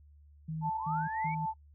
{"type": "tone bursts", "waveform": "sine", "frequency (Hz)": 158.4, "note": "D#3", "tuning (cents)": 31, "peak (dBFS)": -34, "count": 3, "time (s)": [0.48, 1.46], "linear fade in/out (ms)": 10, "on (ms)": 220, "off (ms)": 160}
{"type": "tone with tremolo", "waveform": "sine", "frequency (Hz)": 880, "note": "A5", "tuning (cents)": 0, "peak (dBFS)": -30, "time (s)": [0.61, 1.54], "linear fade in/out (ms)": 50, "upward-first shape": "sine", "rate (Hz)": 3.6, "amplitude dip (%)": 45}
{"type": "linear sweep", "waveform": "sine", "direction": "up", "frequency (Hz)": [830.6, 2312], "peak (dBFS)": -40, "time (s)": [0.74, 1.35], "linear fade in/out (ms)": 10}
{"effects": ["noise-tail reverb RT60 0.1 s tail -22 dB re dry", "added 73 Hz sine -55 dBFS peak until 1.74 s"]}